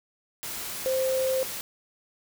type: tone in noise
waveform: sine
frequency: 523.3 Hz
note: C5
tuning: in tune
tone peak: -23 dBFS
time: 0.86-1.43 s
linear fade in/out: 0 ms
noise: white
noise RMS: -35 dBFS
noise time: 0.43-1.61 s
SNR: +9 dB
effects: none